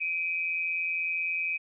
sine tone pair together, 2342 / 2512 Hz, D7 / D#7, -5 / +16 cents, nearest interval minor second, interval 121 cents, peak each -32 / -29 dBFS, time 0-1.58 s, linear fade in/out 20 ms, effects none

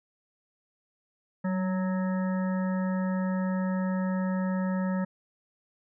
harmonic tone with a mistuned harmonic, 185 Hz, F#3, in tune, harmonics 1 / 3 / 5 / 7 / 9 / 10, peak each -26 / -36 / -40 / -43 / -45 / -46 dBFS, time 1.44-5.05 s, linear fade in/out 10 ms, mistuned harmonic 1, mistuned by +32 cents, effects none

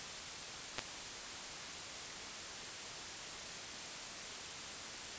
clicks, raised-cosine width 0.2 ms, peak -19 dBFS, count 2, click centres 0.784 / 0.792 s, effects white hiss -45 dBFS RMS until 5.18 s + resampled to 16000 Hz

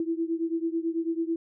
sine beating tone pair, 327.3 / 336.4 Hz, E4 / E4, -12 / +35 cents, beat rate 9.1 Hz, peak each -28 / -30 dBFS, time 0-1.36 s, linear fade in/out 2 ms, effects none

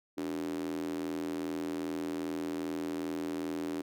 square tone with high-pass filter, 41.26 Hz, E1, 2 cents sharp, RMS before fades -36 dBFS, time 0.17-3.82 s, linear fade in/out 10 ms, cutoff 310 Hz, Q 6.2, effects none

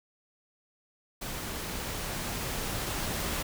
pink noise with level ramp, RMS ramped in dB -37 to -32 dBFS, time 1.21-3.43 s, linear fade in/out 10 ms, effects none

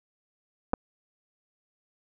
clicks, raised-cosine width 1 ms, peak -12 dBFS, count 2, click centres 0.734 / 0.738 s, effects none

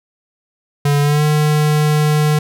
square tone with pitch glide, 144 to 150.98 Hz, D3 to D3, -34 to +48 cents, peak -12 dBFS, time 0.85-2.39 s, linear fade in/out 5 ms, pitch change +82 cents, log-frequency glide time 1.01-1.24 s, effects none

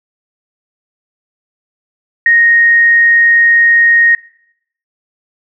sine tone, 1864.7 Hz, A#6, in tune, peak -5 dBFS, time 2.26-4.15 s, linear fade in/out 2 ms, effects noise-tail reverb RT60 0.7 s tail -20 dB re dry

